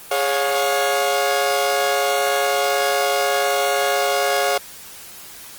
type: chord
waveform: sawtooth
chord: Db major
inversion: second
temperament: equal with one note detuned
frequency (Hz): 415.3 / 554.4 / 712.7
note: Ab4 / Db5 / F5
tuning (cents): 0 / 0 / +35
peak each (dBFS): -20 / -17 / -17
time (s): 0.11-4.58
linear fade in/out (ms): 5
effects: white hiss -39 dBFS RMS until 5.58 s + Opus 24 kbps